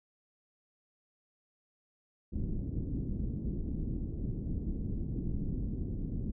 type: low-pass noise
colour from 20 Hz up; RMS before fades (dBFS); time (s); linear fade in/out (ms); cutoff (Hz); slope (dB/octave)
pink; -35; 2.32-6.32; 20; 300; 24
effects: none